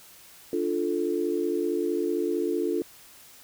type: chord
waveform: sine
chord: D minor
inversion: none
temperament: equal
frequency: 293.7 / 349.2 / 440 Hz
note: D4 / F4 / A4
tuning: 0 / 0 / 0 cents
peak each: -30 / -27 / -29 dBFS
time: 0.53-2.82 s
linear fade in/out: 2 ms
effects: white hiss -51 dBFS RMS until 3.43 s